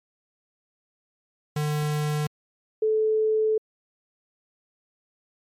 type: tone pair in turn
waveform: square / sine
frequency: 150 / 435.2 Hz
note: D3 / A4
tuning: +37 / -19 cents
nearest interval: octave + tritone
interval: 1844 cents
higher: second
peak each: -24 / -19 dBFS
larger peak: second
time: 1.56-2.27 / 2.82-3.58 s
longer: second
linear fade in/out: 5 ms
effects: MP3 64 kbps